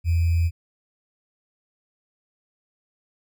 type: tone with sample-and-hold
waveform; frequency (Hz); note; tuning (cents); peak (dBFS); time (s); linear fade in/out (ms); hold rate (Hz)
sine; 84.1; E2; +35; -17; 0.04-0.51; 50; 2450
effects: none